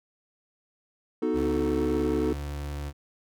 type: chord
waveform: triangle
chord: B dominant seventh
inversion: none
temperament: equal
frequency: 246.9 / 311.1 / 370 / 440 Hz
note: B3 / D#4 / F#4 / A4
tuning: 0 / 0 / 0 / 0 cents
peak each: -29 / -26 / -29 / -27 dBFS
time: 1.22-2.33 s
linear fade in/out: 5 ms
type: tone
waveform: 35% pulse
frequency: 72.3 Hz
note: D2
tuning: 27 cents flat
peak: -30 dBFS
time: 1.33-2.93 s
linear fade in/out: 50 ms
effects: none